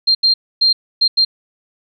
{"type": "tone bursts at uneven times", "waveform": "sine", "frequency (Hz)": 4186, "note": "C8", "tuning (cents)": 0, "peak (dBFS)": -9, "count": 5, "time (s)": [[0.07, 0.15], [0.23, 0.34], [0.61, 0.73], [1.01, 1.08], [1.17, 1.25]], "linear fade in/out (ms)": 10, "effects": []}